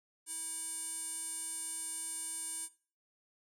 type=tone with band-pass filter; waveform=square; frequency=324.9 Hz; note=E4; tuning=25 cents flat; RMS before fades=-41 dBFS; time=0.26-2.69 s; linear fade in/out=50 ms; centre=8900 Hz; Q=8.1; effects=noise-tail reverb RT60 0.4 s tail -18 dB re dry